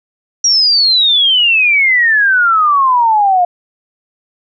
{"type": "exponential sweep", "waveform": "sine", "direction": "down", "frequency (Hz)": [5740, 699], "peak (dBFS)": -7, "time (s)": [0.44, 3.45], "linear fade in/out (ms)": 5, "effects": []}